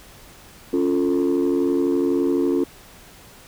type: chord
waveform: sine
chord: Db augmented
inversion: none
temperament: equal with one note detuned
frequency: 277.2 / 349.2 / 443.1 Hz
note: Db4 / F4 / A4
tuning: 0 / 0 / +12 cents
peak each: -19 / -19 / -23 dBFS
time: 0.73-2.64 s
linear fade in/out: 5 ms
effects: tanh soft clip ceiling -13 dBFS + pink hiss -46 dBFS RMS until 3.47 s